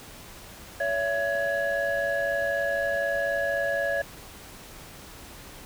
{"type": "tone cluster", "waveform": "sine", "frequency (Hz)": [564, 668, 1676], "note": ["C#5", "E5", "G#6"], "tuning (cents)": [30, 23, 15], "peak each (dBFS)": [-27, -28, -27], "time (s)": [0.8, 4.02], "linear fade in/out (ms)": 5, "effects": ["tanh soft clip ceiling -18 dBFS", "pink hiss -45 dBFS RMS until 5.65 s"]}